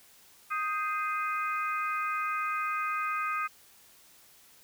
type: harmonic tone with a mistuned harmonic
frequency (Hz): 415.3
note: G#4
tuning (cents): 0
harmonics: 3 / 4 / 5 / 6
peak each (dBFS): -30 / -38 / -39 / -38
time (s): 0.5-3.48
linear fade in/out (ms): 20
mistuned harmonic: 4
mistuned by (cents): -91
effects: white hiss -58 dBFS RMS until 4.63 s